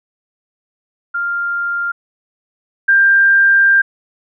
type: tone pair in turn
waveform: sine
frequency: 1396.9 / 1589.5 Hz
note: F6 / G6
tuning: 0 / +24 cents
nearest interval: major second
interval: 224 cents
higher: second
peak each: -16 / -7 dBFS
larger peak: second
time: 1.14-1.92 / 2.88-3.82 s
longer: second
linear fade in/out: 10 ms
effects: none